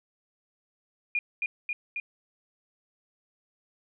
sine tone with echo, 2430 Hz, D#7, 42 cents flat, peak -24 dBFS, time 1.15-1.19 s, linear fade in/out 2 ms, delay 270 ms, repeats 3, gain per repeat -2 dB, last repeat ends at 2 s, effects none

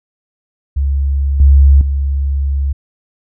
sine tone with level steps, 69.3 Hz, C#2, in tune, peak -11 / -3 / -12 dBFS, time 0.76-2.73 s, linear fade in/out 10 ms, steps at 1.4 / 1.81 s, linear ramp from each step 2 ms, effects none

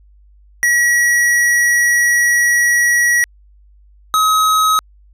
square tone pair in turn, 1920 / 1272.2 Hz, B6 / D#6, -49 / +38 cents, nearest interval perfect fifth, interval 713 cents, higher first, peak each -11 dBFS, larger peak neither, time 0.63-3.24 / 4.14-4.79 s, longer first, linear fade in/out 0 ms, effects added 50 Hz sine -44 dBFS peak until 5.13 s + resampled to 32000 Hz

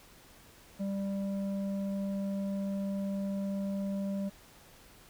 square tone with low-pass filter, 197 Hz, G3, 9 cents sharp, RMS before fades -34 dBFS, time 0.79-4.3 s, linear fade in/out 20 ms, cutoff 460 Hz, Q 2.5, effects pink hiss -57 dBFS RMS until 5.09 s

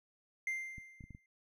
triangle tone with exponential decay, 2093 Hz, C7, in tune, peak -31 dBFS, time 0.47-1.26 s, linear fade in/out 2 ms, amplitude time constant 170 ms
clicks, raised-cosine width 5 ms, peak -38 dBFS, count 5, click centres 0.782 / 1.008 / 1.04 / 1.107 / 1.149 s
effects noise-tail reverb RT60 0.1 s tail -23 dB re dry

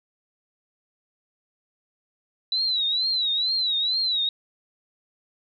sine tone with vibrato, 3950 Hz, B7, in tune, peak -21 dBFS, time 2.52-4.29 s, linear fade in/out 2 ms, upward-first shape triangle, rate 2.2 Hz, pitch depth 140 cents each way, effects none

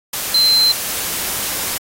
sine tone in noise, 4100 Hz, C8, 36 cents flat, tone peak -10 dBFS, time 0.34-0.72 s, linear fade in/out 5 ms, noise white, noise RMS -22 dBFS, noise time 0.13-1.78 s, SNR +9 dB, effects AAC 48 kbps

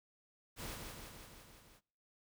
pink noise with echo, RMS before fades -45 dBFS, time 0.56-0.79 s, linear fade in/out 50 ms, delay 170 ms, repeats 6, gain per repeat -3 dB, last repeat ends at 1.81 s, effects noise-tail reverb RT60 0.7 s tail -26 dB re dry

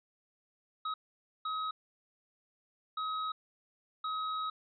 square tone bursts at uneven times, 1271 Hz, D#6, 36 cents sharp, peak -34 dBFS, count 4, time 0.85-0.94 / 1.45-1.71 / 2.97-3.32 / 4.04-4.5 s, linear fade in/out 5 ms, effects resampled to 11025 Hz

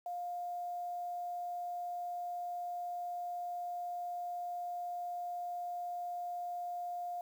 sine tone with quantisation, 706 Hz, F5, 19 cents sharp, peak -37 dBFS, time 0.06-7.21 s, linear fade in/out 2 ms, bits 10, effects none

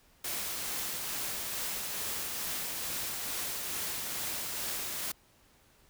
white noise with tremolo, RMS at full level -35 dBFS, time 0.24-5.12 s, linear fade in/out 5 ms, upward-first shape triangle, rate 2.3 Hz, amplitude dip 25%, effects pink hiss -64 dBFS RMS until 5.89 s

